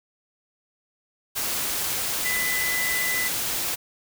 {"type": "tone in noise", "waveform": "sine", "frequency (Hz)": 2000, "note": "B6", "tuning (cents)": 21, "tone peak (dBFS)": -25, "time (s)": [2.24, 3.29], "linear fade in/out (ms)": 20, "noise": "white", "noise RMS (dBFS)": -27, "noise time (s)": [1.35, 3.76], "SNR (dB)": -1, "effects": []}